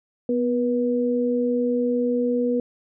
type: tone pair together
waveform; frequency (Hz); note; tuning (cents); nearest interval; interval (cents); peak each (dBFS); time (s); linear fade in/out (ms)
sine; 246.9 / 484.5; B3 / B4; 0 / -33; octave; 1167; -22; 0.29-2.6; 2
effects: none